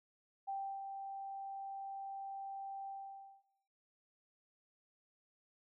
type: tone with ADSR envelope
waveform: sine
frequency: 784 Hz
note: G5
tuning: in tune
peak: -37 dBFS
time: 0.47-3.44 s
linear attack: 20 ms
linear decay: 320 ms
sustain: -5 dB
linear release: 560 ms
effects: noise-tail reverb RT60 1.0 s tail -19 dB re dry